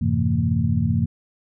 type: tone cluster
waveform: sine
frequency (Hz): 89.5 / 105.1 / 128.6 / 166.3 / 226.5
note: F2 / G#2 / C3 / E3 / A#3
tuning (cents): +43 / +21 / -30 / +16 / -50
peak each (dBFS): -24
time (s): 0.01-1.06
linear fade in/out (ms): 10
effects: none